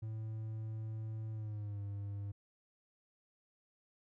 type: tone with pitch glide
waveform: triangle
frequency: 110 to 100.87 Hz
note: A2 to G2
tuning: 0 to +50 cents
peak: -37 dBFS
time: 0.02-2.32 s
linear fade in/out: 10 ms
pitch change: -150 cents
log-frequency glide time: 1.32-1.81 s
effects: none